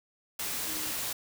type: tone in noise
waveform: sine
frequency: 311.1 Hz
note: D#4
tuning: in tune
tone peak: -44 dBFS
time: 0.67-0.91 s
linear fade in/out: 5 ms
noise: white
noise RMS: -34 dBFS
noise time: 0.39-1.13 s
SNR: -13 dB
effects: none